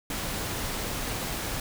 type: noise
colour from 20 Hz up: pink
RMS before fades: -32 dBFS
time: 0.1-1.6 s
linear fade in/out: 2 ms
effects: none